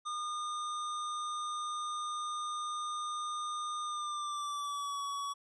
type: tone with pitch glide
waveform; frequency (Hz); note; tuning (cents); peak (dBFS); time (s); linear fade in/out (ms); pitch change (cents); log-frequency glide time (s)
square; 1217 to 1129; D#6 to C#6; -39 to +31; -36; 0.05-5.34; 20; -130; 3.83-5.01
effects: resampled to 22050 Hz